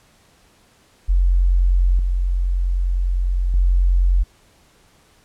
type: tone with level steps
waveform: sine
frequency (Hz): 44.81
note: F1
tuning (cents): +45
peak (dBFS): -12 / -16 / -12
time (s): 1.08-4.24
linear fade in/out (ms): 20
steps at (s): 1.99 / 3.54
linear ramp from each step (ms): 2
effects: pink hiss -55 dBFS RMS until 5.24 s + low-pass 11000 Hz 12 dB/octave